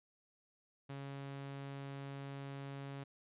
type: tone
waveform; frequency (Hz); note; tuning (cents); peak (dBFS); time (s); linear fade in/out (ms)
sawtooth; 138.59; C#3; 0; -40; 0.89-3.04; 10
effects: resampled to 8000 Hz